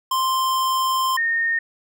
square / sine tone pair in turn, 1046.5 / 1837.4 Hz, C6 / A#6, 0 / -25 cents, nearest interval minor seventh, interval 975 cents, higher second, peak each -19 / -18 dBFS, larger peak second, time 0.11-1.17 / 1.17-1.59 s, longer first, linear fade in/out 5 ms, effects none

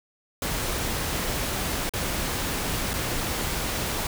pink noise with dropouts, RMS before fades -28 dBFS, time 0.42-4.07 s, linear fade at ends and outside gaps 2 ms, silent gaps 1.894-1.936 / 2.934-2.938 s, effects none

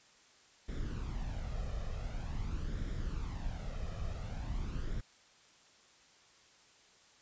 brown noise with flanger, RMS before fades -38 dBFS, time 0.68-5.01 s, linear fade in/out 10 ms, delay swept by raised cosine 0.55 to 1.65 ms, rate 0.46 Hz, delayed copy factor +0.6, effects white hiss -63 dBFS RMS until 7.21 s + resampled to 16000 Hz

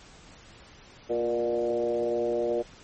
sine tone with frequency modulation, 475 Hz, A#4, 33 cents sharp, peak -24 dBFS, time 1.09-2.63 s, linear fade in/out 20 ms, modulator 121 Hz, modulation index 1.3, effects pink hiss -51 dBFS RMS until 2.83 s + MP3 32 kbps

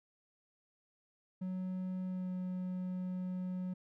triangle tone with pitch glide, 185 to 183.19 Hz, F#3 to F#3, 0 to -17 cents, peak -34 dBFS, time 1.41-3.74 s, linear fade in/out 10 ms, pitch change -17 cents, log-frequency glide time 2.06-2.31 s, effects none

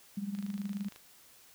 sine tone with tremolo, 200.5 Hz, G3, 39 cents sharp, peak -31 dBFS, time 0.17-0.89 s, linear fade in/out 5 ms, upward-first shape sine, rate 19 Hz, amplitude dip 75%
click train, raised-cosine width 0.2 ms, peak -33 dBFS, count 17, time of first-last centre 0.35-0.961 s, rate 26.2 Hz
effects white hiss -59 dBFS RMS until 1.54 s

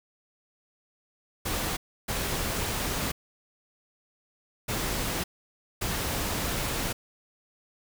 pink noise bursts at uneven times, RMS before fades -30 dBFS, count 4, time 1.45-1.77 / 2.08-3.12 / 4.68-5.24 / 5.81-6.93 s, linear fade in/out 10 ms, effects none

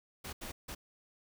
pink noise bursts at uneven times, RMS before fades -43 dBFS, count 3, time 0.24-0.33 / 0.41-0.52 / 0.68-0.75 s, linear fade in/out 10 ms, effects none

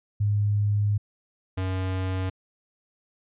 sine / square tone pair in turn, 103.3 / 93.61 Hz, G#2 / F#2, -9 / +21 cents, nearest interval major second, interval 170 cents, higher first, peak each -20 / -26 dBFS, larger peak first, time 0.2-0.98 / 1.57-2.3 s, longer first, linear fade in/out 10 ms, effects resampled to 8000 Hz

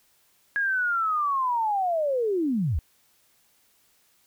sine linear sweep, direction down, 1661.2 to 59 Hz, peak -22 dBFS, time 0.56-2.79 s, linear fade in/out 0 ms, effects white hiss -64 dBFS RMS until 4.26 s

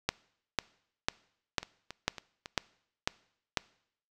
two click trains, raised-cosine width 0.2 ms, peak -23 / -9 dBFS, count 4 / 8, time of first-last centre 1.63-2.459 / 0.09-3.573 s, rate 3.62 / 2.01 Hz, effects noise-tail reverb RT60 0.7 s tail -23 dB re dry

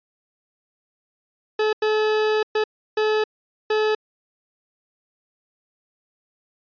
40% pulse tone bursts at uneven times, 430 Hz, A4, 40 cents flat, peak -17 dBFS, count 5, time 1.59-1.73 / 1.82-2.43 / 2.55-2.64 / 2.97-3.24 / 3.7-3.95 s, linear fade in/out 5 ms, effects resampled to 11025 Hz

